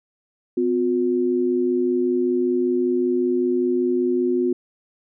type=tone pair together; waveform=sine; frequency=254 / 359.2 Hz; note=B3 / F4; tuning=+49 / +49 cents; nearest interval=tritone; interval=600 cents; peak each=-22 / -19 dBFS; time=0.57-4.53 s; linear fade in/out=5 ms; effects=none